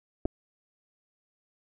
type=clicks; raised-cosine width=2 ms; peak=-16 dBFS; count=2; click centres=0.254 / 0.257 s; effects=none